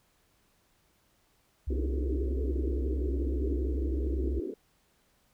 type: tone with vibrato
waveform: sine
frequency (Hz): 66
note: C2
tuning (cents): +16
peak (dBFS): -28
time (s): 1.67-4.4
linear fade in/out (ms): 10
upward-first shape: sine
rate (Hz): 11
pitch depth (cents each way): 82
type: band-pass noise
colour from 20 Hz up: pink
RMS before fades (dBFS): -36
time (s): 1.7-4.54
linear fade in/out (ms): 2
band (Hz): 280 to 410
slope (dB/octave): 48
effects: pink hiss -69 dBFS RMS until 5.33 s